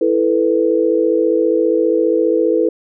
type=chord; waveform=sine; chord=E suspended fourth; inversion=none; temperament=just; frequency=329.6 / 439.5 / 494.4 Hz; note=E4 / A4 / B4; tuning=0 / -2 / +2 cents; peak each=-16 dBFS; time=0.01-2.69 s; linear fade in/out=5 ms; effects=none